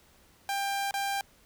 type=tone with dropouts; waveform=sawtooth; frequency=794 Hz; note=G5; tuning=22 cents sharp; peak=-25 dBFS; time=0.49-1.21 s; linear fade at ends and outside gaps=1 ms; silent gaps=0.91-0.94 s; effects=pink hiss -61 dBFS RMS until 1.45 s